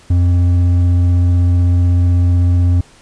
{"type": "tone with hard clipping", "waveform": "sine", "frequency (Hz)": 88.4, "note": "F2", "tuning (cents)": 22, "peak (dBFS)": -10, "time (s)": [0.1, 2.81], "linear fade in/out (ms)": 5, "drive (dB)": 5, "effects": ["pink hiss -45 dBFS RMS until 3.01 s", "resampled to 22050 Hz"]}